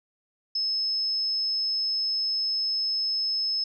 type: tone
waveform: sine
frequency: 5200 Hz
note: E8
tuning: 24 cents flat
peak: -24 dBFS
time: 0.55-3.64 s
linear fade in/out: 5 ms
effects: none

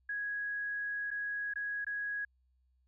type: tone with dropouts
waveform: sine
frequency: 1661.2 Hz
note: G#6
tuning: in tune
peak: -34 dBFS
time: 0.09-2.25 s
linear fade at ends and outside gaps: 5 ms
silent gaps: 1.106-1.112 / 1.538-1.557 / 1.847-1.866 s
effects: added 63 Hz sine -69 dBFS peak until 2.87 s

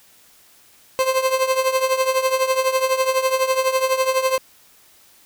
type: tone with tremolo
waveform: 30% pulse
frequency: 523.3 Hz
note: C5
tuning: in tune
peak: -11 dBFS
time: 0.99-4.38 s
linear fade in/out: 0 ms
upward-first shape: triangle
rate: 12 Hz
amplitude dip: 80%
effects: white hiss -52 dBFS RMS until 5.25 s

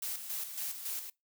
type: noise with tremolo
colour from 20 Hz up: blue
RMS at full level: -37 dBFS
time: 0.02-1.1 s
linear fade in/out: 5 ms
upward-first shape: square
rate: 3.6 Hz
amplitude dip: 55%
effects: noise-tail reverb RT60 0.2 s tail -23 dB re dry

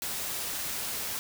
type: noise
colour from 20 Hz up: white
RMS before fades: -34 dBFS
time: 0.02-1.19 s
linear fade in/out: 0 ms
effects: none

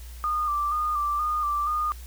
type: tone with vibrato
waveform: sine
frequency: 1198 Hz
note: D6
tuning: 34 cents sharp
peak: -23 dBFS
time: 0.24-1.92 s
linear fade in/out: 0 ms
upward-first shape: square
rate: 2.1 Hz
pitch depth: 36 cents each way
effects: added 60 Hz sine -38 dBFS peak until 2.06 s + white hiss -50 dBFS RMS until 2.06 s

